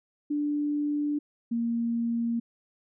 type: tone pair in turn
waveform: sine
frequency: 293.7 / 233.1 Hz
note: D4 / A#3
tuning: 0 / 0 cents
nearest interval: major third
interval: 400 cents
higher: first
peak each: -25 dBFS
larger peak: neither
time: 0.3-1.19 / 1.51-2.4 s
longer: neither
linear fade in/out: 10 ms
effects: none